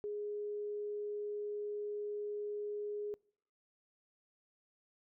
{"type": "tone", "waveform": "sine", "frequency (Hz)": 415.3, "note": "G#4", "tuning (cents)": 0, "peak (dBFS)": -37, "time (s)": [0.04, 3.14], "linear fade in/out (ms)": 0, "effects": ["noise-tail reverb RT60 0.6 s tail -26 dB re dry"]}